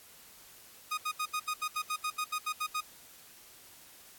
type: tone bursts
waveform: sawtooth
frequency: 1240 Hz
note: D#6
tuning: 6 cents flat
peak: -27 dBFS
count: 14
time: 0.91-2.809 s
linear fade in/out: 10 ms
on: 66 ms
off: 75 ms
effects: white hiss -55 dBFS RMS until 4.18 s + AAC 64 kbps